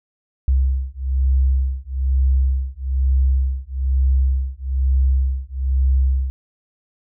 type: beating tone pair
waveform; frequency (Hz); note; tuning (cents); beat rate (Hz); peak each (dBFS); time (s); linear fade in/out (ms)
sine; 65.41 / 66.51; C2 / C2; 0 / +29; 1.1; -18; 0.48-6.3; 0
effects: none